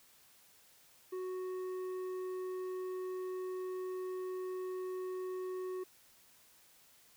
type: tone with tanh clipping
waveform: sine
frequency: 369.9 Hz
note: F#4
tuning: in tune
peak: -39 dBFS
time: 1.12-5.84 s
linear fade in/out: 10 ms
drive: 8 dB
effects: white hiss -64 dBFS RMS until 7.16 s